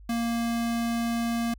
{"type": "tone", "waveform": "square", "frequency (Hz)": 233, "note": "A#3", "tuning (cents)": -1, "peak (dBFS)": -26, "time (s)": [0.09, 1.54], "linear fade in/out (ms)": 5, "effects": ["added 50 Hz sine -45 dBFS peak until 1.58 s"]}